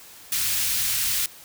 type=band-stop noise; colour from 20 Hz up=white; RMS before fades=-24 dBFS; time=0.32-1.26 s; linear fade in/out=2 ms; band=120 to 1900 Hz; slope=12 dB/octave; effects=white hiss -46 dBFS RMS until 1.44 s